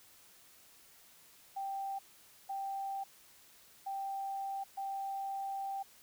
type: tone bursts at uneven times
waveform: sine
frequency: 784 Hz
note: G5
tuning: in tune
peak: -36 dBFS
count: 4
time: 1.56-1.99 / 2.49-3.04 / 3.86-4.64 / 4.77-5.83 s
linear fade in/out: 10 ms
effects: white hiss -61 dBFS RMS until 6.02 s